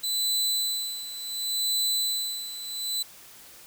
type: tone with tremolo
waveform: sawtooth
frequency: 4000 Hz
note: B7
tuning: 21 cents sharp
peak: -20 dBFS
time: 0.03-3.03 s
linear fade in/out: 10 ms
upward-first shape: sine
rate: 0.69 Hz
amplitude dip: 75%
effects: white hiss -49 dBFS RMS until 3.66 s